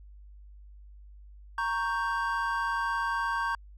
triangle chord, G diminished, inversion first, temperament equal, 932.3 / 1108.7 / 1568 Hz, Bb5 / Db6 / G6, 0 / 0 / 0 cents, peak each -30 dBFS, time 1.58-3.55 s, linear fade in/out 2 ms, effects added 50 Hz sine -47 dBFS peak until 3.77 s

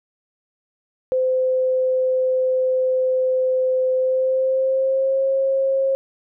sine tone with pitch glide, 515 to 537.8 Hz, C5 to C5, -28 to +47 cents, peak -16 dBFS, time 1.12-5.95 s, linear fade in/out 0 ms, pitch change +75 cents, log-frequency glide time 3.95-5.23 s, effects none

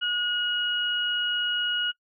sine tone pair together, 1448 / 2896 Hz, F#6 / F#7, -38 / -38 cents, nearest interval octave, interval 1200 cents, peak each -28 / -26 dBFS, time 0.01-1.92 s, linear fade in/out 20 ms, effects noise-tail reverb RT60 0.1 s tail -22 dB re dry

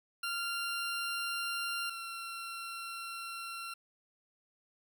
20% pulse tone pair in turn, 1387 / 1364 Hz, F6 / F6, -12 / -41 cents, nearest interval unison, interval 29 cents, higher first, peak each -29 / -35 dBFS, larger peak first, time 0.23-1.9 / 1.9-3.74 s, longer second, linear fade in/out 5 ms, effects none

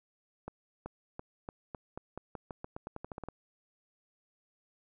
accelerating click train, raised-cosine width 1 ms, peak -26 dBFS, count 18, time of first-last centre 0.48-3.286 s, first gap 380 ms, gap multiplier 0.88, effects none

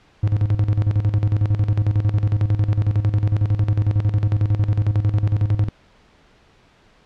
triangle tone with tremolo, 103.7 Hz, G#2, 2 cents flat, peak -11 dBFS, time 0.23-5.69 s, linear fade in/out 5 ms, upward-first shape square, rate 11 Hz, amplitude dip 70%, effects pink hiss -54 dBFS RMS until 7.05 s + low-pass 4000 Hz 12 dB/octave

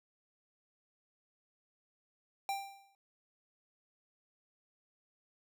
square tone with exponential decay, 789 Hz, G5, 11 cents sharp, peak -32 dBFS, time 2.49-2.95 s, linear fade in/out 1 ms, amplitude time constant 100 ms, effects none

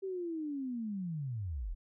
sine linear sweep, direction down, 392 to 32.96 Hz, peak -35 dBFS, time 0.02-1.75 s, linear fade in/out 20 ms, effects none

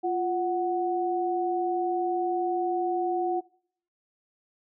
sine tone pair together, 349.2 / 739.9 Hz, F4 / F#5, 0 / 0 cents, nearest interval octave + minor second, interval 1300 cents, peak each -27 dBFS, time 0.03-3.41 s, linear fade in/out 20 ms, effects noise-tail reverb RT60 0.6 s tail -22 dB re dry

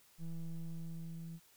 triangle ring-modulated tone, 82.41 Hz, E2, in tune, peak -35 dBFS, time 0.18-1.4 s, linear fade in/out 50 ms, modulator 82.6 Hz, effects white hiss -66 dBFS RMS until 1.56 s

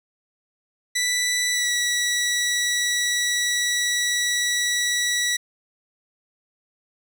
15% pulse tone with pitch glide, 1974 to 1942.3 Hz, B6 to B6, -1 to -29 cents, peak -14 dBFS, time 0.95-5.37 s, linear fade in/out 10 ms, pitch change -28 cents, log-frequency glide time 1.51-1.71 s, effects none

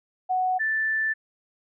sine tone pair in turn, 741 / 1762.4 Hz, F#5 / A6, +2 / +2 cents, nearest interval octave + minor third, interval 1500 cents, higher second, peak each -21 / -22 dBFS, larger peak first, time 0.29-0.59 / 0.59-1.14 s, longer second, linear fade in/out 20 ms, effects none

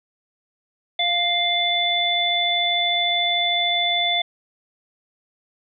harmonic tone, 698.5 Hz, F5, in tune, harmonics 1 / 3 / 5, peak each -24 / -25 / -20 dBFS, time 0.99-4.22 s, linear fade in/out 5 ms, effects none

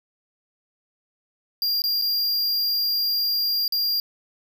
square tone with dropouts, 4786 Hz, D8, 32 cents sharp, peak -21 dBFS, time 1.62-4 s, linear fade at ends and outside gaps 1 ms, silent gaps 1.82-1.839 / 2.015-2.021 / 3.679-3.723 s, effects none

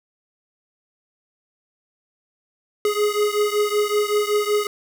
square beating tone pair, 415.3 / 420.6 Hz, G#4 / G#4, 0 / +22 cents, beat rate 5.3 Hz, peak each -21 / -23 dBFS, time 2.85-4.67 s, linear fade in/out 2 ms, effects none

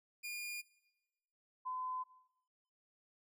sawtooth / sine tone pair in turn, 2423 / 1018.7 Hz, D#7 / C6, -47 / -47 cents, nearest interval octave + minor third, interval 1500 cents, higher first, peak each -38 / -38 dBFS, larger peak neither, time 0.23-0.62 / 1.65-2.04 s, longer neither, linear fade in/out 20 ms, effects noise-tail reverb RT60 1.0 s tail -19 dB re dry

